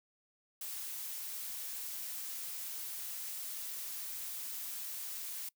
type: noise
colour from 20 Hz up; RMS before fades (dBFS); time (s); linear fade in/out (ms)
blue; -42; 0.61-5.49; 5
effects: noise-tail reverb RT60 0.1 s tail -22 dB re dry